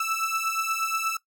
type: beating tone pair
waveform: 30% pulse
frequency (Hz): 1314 / 1322.4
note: E6 / E6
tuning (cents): -6 / +5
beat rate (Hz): 8.4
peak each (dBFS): -26 / -25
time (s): 0-1.17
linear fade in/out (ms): 5
effects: noise-tail reverb RT60 0.1 s tail -17 dB re dry